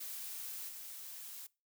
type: noise with level steps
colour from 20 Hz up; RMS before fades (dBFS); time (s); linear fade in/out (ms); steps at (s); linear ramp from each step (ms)
blue; -44 / -48; 0-1.47; 10; 0.68; 10
effects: noise-tail reverb RT60 0.3 s tail -23 dB re dry